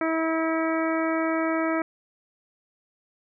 harmonic tone, 323.3 Hz, E4, 34 cents flat, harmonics 1 / 2 / 3 / 4 / 5 / 6 / 7, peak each -25 / -28 / -35 / -31 / -36 / -36 / -36 dBFS, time 0.01-1.82 s, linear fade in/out 2 ms, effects none

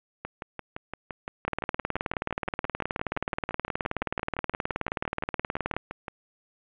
two click trains, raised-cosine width 0.5 ms, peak -19 / -12 dBFS, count 35 / 82, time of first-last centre 0.25-6.082 / 1.48-5.766 s, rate 5.83 / 18.9 Hz, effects resampled to 8000 Hz + 8-bit

